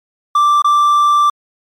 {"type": "tone with dropouts", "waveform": "triangle", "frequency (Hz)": 1174.7, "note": "D6", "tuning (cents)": 0, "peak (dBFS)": -6, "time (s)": [0.35, 1.3], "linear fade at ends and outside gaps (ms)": 5, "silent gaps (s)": [0.621, 0.644], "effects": ["MP3 96 kbps"]}